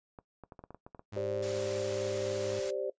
clicks, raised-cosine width 1 ms, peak -33 dBFS, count 11, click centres 0.188 / 0.437 / 0.522 / 0.592 / 0.639 / 0.706 / 0.746 / 0.865 / 0.948 / 0.994 / 1.176 s
sawtooth tone, 103.8 Hz, G#2, in tune, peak -37 dBFS, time 1.12-2.6 s, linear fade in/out 10 ms
sine chord, G suspended fourth, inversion none, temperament equal, 392 / 523.3 / 587.3 Hz, G4 / C5 / D5, 0 / 0 / 0 cents, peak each -36 dBFS, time 1.16-2.9 s, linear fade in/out 5 ms
white noise, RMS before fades -42 dBFS, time 1.42-2.71 s, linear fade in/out 10 ms
effects noise-tail reverb RT60 0.1 s tail -18 dB re dry + resampled to 16000 Hz

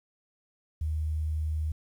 sine tone, 77.6 Hz, D#2, 4 cents flat, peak -27 dBFS, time 0.81-1.72 s, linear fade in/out 5 ms, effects 10-bit

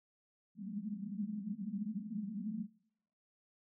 white band-pass noise, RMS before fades -41 dBFS, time 0.55-2.67 s, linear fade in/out 50 ms, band 190 to 220 Hz, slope 96 dB/octave, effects noise-tail reverb RT60 0.8 s tail -25 dB re dry

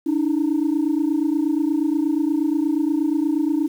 sine tone pair together, 289.4 / 317.8 Hz, D4 / D#4, -25 / +37 cents, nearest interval major second, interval 162 cents, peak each -19 dBFS, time 0.06-3.68 s, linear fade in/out 10 ms, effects tanh soft clip ceiling -13 dBFS + 8-bit

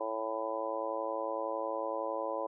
harmonic tone, 110.9 Hz, A2, 14 cents sharp, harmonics 3 / 4 / 5 / 6 / 7 / 8 / 9, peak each -43 / -42 / -36 / -43 / -43 / -45 / -39 dBFS, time 0-2.47 s, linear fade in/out 10 ms, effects none

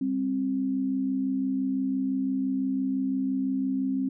sine tone pair together, 199.4 / 265.3 Hz, G3 / C4, +30 / +24 cents, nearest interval perfect fourth, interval 494 cents, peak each -32 / -25 dBFS, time 0.01-4.09 s, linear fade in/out 5 ms, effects none

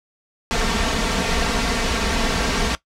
pink noise with comb filter, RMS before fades -20 dBFS, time 0.51-2.75 s, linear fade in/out 0 ms, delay 4.4 ms, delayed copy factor +0.7, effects noise-tail reverb RT60 0.1 s tail -17 dB re dry + low-pass 6000 Hz 12 dB/octave

